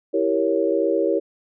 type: chord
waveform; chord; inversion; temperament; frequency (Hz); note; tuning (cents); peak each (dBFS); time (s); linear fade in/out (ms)
sine; E diminished seventh; none; equal; 329.6 / 392 / 466.2 / 554.4; E4 / G4 / Bb4 / Db5; 0 / 0 / 0 / 0; -23; 0.13-1.2; 20
effects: none